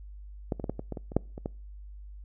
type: clicks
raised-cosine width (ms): 2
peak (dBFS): -15 / -22 / -19 / -16 / -21 / -21 / -23 / -27 / -9 / -26 / -18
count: 11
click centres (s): 0.522 / 0.598 / 0.642 / 0.696 / 0.794 / 0.923 / 0.972 / 1.119 / 1.166 / 1.379 / 1.459
effects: noise-tail reverb RT60 0.4 s tail -26 dB re dry + added 50 Hz sine -42 dBFS peak until 2.24 s